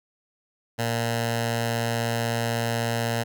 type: tone with notch filter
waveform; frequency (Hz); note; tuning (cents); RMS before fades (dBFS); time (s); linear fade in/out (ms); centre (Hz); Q
10% pulse; 116.2; A#2; -5; -26; 0.78-3.24; 20; 320; 1.2
effects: none